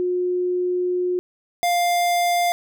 sine / square tone pair in turn, 360 / 700.3 Hz, F#4 / F5, -47 / +5 cents, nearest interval octave, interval 1152 cents, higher second, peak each -19 / -18 dBFS, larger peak second, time 0-1.19 / 1.63-2.52 s, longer first, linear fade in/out 0 ms, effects none

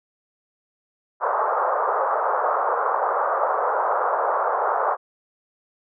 white band-pass noise, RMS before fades -22 dBFS, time 1.2-4.97 s, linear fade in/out 50 ms, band 460 to 1300 Hz, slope 48 dB/octave, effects none

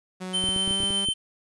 sawtooth tone with pitch glide, 185 to 197.14 Hz, F#3 to G3, 0 to +10 cents, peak -28 dBFS, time 0.2-1.06 s, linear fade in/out 20 ms, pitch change +110 cents, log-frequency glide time 0.38-0.89 s
square tone with tremolo, 3090 Hz, G7, 26 cents flat, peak -23 dBFS, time 0.33-1.14 s, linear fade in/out 20 ms, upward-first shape sine, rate 8.2 Hz, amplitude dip 25%
clicks, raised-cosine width 3 ms, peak -21 dBFS, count 9, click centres 0.44 / 0.489 / 0.562 / 0.677 / 0.709 / 0.804 / 0.834 / 0.906 / 1.087 s
effects resampled to 24000 Hz + 9-bit

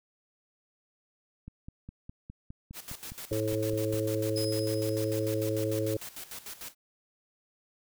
click train, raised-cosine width 5 ms, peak -30 dBFS, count 13, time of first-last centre 1.48-3.939 s, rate 4.88 Hz
white noise with tremolo, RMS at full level -41 dBFS, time 2.73-6.75 s, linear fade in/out 50 ms, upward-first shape square, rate 6.7 Hz, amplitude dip 75%
harmonic tone, 108.5 Hz, A2, 24 cents flat, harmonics 1 / 3 / 4 / 5, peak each -33 / -33 / -33 / -33 dBFS, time 3.31-5.97 s, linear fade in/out 5 ms
35% pulse tone with exponential decay, 5070 Hz, D#8, 32 cents sharp, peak -31 dBFS, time 4.36-5.93 s, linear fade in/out 2 ms, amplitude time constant 340 ms
effects none

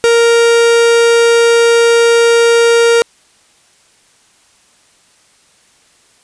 45% pulse tone, 466.2 Hz, A#4, in tune, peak -6 dBFS, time 0.04-3.02 s, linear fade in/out 0 ms, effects white hiss -50 dBFS RMS until 6.23 s + resampled to 22050 Hz

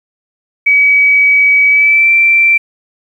sine tone with pitch glide, 2274 to 2346 Hz, C#7 to D7, +44 to -2 cents, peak -5 dBFS, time 0.66-2.58 s, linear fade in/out 10 ms, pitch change +54 cents, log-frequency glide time 1.67-2.11 s, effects 7-bit

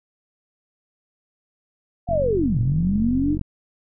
sine linear two-way sweep, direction down then up, 727 to 111.3 to 315 Hz, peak -18 dBFS, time 2.07-3.38 s, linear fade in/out 50 ms, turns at 2.59 s
click train, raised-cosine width 5 ms, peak -16 dBFS, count 62, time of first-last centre 2.09-3.413 s, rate 46.1 Hz
effects none

